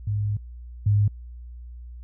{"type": "tone pair in turn", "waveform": "sine", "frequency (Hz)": [103.83, 103.24], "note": ["G#2", "G#2"], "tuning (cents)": [0, -10], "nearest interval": "unison", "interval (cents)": 10, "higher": "first", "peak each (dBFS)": [-22, -16], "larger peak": "second", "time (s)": [[0.07, 0.37], [0.86, 1.08]], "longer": "first", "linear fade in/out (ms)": 5, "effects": ["added 60 Hz sine -37 dBFS peak until 2.03 s"]}